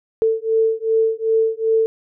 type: beating tone pair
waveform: sine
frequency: 444.8 / 447.4 Hz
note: A4 / A4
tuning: +19 / +29 cents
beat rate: 2.6 Hz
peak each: -18 dBFS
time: 0.22-1.86 s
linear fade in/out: 0 ms
effects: none